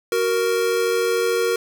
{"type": "tone pair together", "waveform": "square", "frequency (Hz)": [372.7, 466.2], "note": ["F#4", "A#4"], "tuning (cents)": [13, 0], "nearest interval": "major third", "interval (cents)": 387, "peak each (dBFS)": [-24, -20], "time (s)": [0.12, 1.56], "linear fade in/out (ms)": 2, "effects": []}